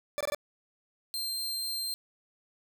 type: tone bursts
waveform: 40% pulse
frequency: 585 Hz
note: D5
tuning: 7 cents flat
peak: -28 dBFS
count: 4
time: 0.18-0.347 s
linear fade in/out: 0 ms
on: 26 ms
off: 21 ms
type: tone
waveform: sawtooth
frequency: 4163 Hz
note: C8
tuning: 10 cents flat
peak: -29 dBFS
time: 1.14-1.94 s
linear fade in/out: 0 ms
effects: none